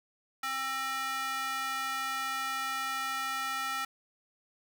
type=tone with high-pass filter; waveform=square; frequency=266.4 Hz; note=C4; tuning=31 cents sharp; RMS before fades=-34 dBFS; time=0.43-3.85 s; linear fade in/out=5 ms; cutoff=1300 Hz; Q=2; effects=none